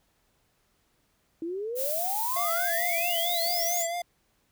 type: exponential sweep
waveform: sine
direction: up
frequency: 319.7 to 7540 Hz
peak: -30 dBFS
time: 1.42-3.87 s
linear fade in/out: 2 ms
type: noise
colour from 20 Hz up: violet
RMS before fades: -31 dBFS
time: 1.75-3.86 s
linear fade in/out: 50 ms
type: tone with vibrato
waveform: square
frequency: 686 Hz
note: F5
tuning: 31 cents flat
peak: -30 dBFS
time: 2.36-4.02 s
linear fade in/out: 5 ms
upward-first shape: sine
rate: 4.5 Hz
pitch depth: 45 cents each way
effects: pink hiss -70 dBFS RMS until 4.51 s